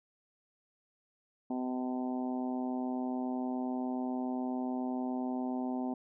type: harmonic tone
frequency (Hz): 127.1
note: C3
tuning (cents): -50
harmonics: 2 / 3 / 4 / 5 / 6 / 7 / 8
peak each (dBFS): -33 / -44 / -50 / -44 / -43 / -47 / -56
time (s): 1.5-5.94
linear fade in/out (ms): 5
effects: none